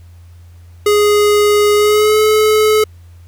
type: tone with pitch glide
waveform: square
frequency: 415.3 to 429.7 Hz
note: G#4 to A4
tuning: 0 to -41 cents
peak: -9 dBFS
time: 0.86-2.84 s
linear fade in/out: 5 ms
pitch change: +59 cents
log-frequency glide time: 1.75-2.19 s
effects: added 86 Hz sine -36 dBFS peak until 3.27 s + pink hiss -54 dBFS RMS until 3.27 s